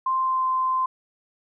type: tone with pitch glide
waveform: sine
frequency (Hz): 1046.5 to 1037.5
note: C6 to C6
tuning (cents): 0 to -15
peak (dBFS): -20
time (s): 0.06-0.86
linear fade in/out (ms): 5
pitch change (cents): -15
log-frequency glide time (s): 0.18-0.46
effects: none